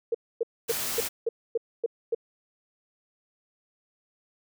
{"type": "tone bursts", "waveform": "sine", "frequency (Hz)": 461.7, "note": "A#4", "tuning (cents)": -17, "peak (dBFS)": -22, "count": 8, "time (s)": [0.12, 2.148], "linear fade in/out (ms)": 5, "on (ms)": 26, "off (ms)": 260}
{"type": "noise", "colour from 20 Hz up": "white", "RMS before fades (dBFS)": -31, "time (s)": [0.68, 1.09], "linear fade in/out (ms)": 20}
{"effects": []}